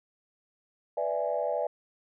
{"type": "chord", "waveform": "sine", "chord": "E dominant seventh", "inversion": "second", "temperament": "equal", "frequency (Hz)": [493.9, 587.3, 659.3, 830.6], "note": ["B4", "D5", "E5", "G#5"], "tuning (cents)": [0, 0, 0, 0], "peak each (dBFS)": [-33, -30, -32, -35], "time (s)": [0.97, 1.67], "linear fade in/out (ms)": 5, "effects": ["tanh soft clip ceiling -16 dBFS"]}